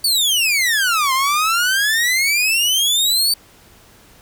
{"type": "exponential two-way sweep", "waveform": "sawtooth", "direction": "down then up", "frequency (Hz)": [4615, 1031, 4615], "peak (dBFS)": -11, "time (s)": [0.04, 3.34], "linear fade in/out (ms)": 5, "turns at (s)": 1.13, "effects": ["pink hiss -48 dBFS RMS until 4.21 s"]}